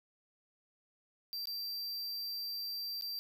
square tone with dropouts, 4699 Hz, D8, in tune, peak -38 dBFS, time 1.33-3.19 s, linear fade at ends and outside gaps 0 ms, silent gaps 1.456-1.472 / 3.011-3.022 s, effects 11-bit

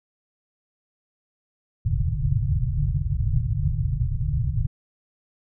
white low-pass noise, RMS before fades -23 dBFS, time 1.85-4.67 s, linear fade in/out 10 ms, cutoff 150 Hz, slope 96 dB/octave, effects none

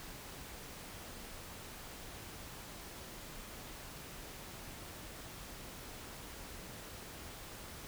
silence, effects pink hiss -49 dBFS RMS until 7.87 s

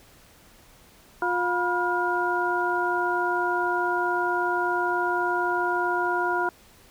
harmonic tone with a mistuned harmonic, 355.1 Hz, F4, 29 cents sharp, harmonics 1 / 2 / 3 / 4, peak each -28 / -29 / -27 / -27 dBFS, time 1.22-6.49 s, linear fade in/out 2 ms, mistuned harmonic 3, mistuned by -150 cents, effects pink hiss -54 dBFS RMS until 6.9 s

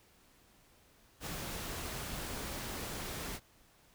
pink noise, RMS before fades -41 dBFS, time 1.2-3.4 s, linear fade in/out 50 ms, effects pink hiss -65 dBFS RMS until 3.94 s

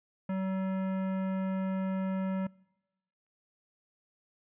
sine tone with hard clipping, 190 Hz, F#3, 46 cents sharp, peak -32 dBFS, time 0.29-2.47 s, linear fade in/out 5 ms, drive 16 dB, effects noise-tail reverb RT60 1.0 s tail -25 dB re dry + resampled to 8000 Hz

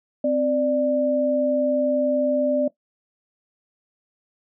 sine tone pair together, 259.8 / 591 Hz, C4 / D5, -12 / +11 cents, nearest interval octave + major second, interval 1423 cents, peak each -23 / -19 dBFS, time 0.24-2.68 s, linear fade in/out 5 ms, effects noise-tail reverb RT60 0.1 s tail -17 dB re dry

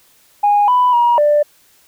sine tone with pitch steps, 822 / 993 / 954 / 591 Hz, G#5 / B5 / A#5 / D5, -18 / +9 / +40 / +11 cents, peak -8 dBFS, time 0.43-1.43 s, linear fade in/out 10 ms, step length 250 ms, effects tanh soft clip ceiling -5 dBFS + white hiss -52 dBFS RMS until 1.87 s

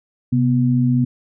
sine tone pair together, 130 / 245.4 Hz, C3 / B3, -11 / -11 cents, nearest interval major seventh, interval 1100 cents, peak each -16 dBFS, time 0.32-1.05 s, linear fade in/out 10 ms, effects none

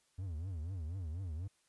triangle tone with vibrato, 86 Hz, F2, 26 cents flat, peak -36 dBFS, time 0.18-1.48 s, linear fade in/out 10 ms, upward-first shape triangle, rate 4.1 Hz, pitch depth 270 cents each way, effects white hiss -74 dBFS RMS until 1.68 s + resampled to 24000 Hz

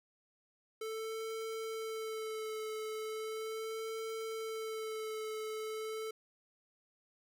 square tone with vibrato, 440 Hz, A4, in tune, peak -39 dBFS, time 0.81-6.11 s, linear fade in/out 5 ms, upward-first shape sine, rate 0.38 Hz, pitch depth 22 cents each way, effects none

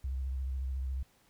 sine tone with vibrato, 65.8 Hz, C2, 10 cents sharp, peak -32 dBFS, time 0.04-1.03 s, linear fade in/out 5 ms, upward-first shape triangle, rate 14 Hz, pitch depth 72 cents each way, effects pink hiss -67 dBFS RMS until 1.29 s

